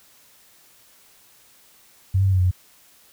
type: tone with pitch steps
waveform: sine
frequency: 94.8 / 97.1 / 96.2 / 93.2 / 90.7 / 91.2 Hz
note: F#2 / G2 / G2 / F#2 / F#2 / F#2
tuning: +43 / -16 / -32 / +13 / -34 / -24 cents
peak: -15 dBFS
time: 2.14-2.512 s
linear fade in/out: 10 ms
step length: 62 ms
effects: white hiss -54 dBFS RMS until 3.12 s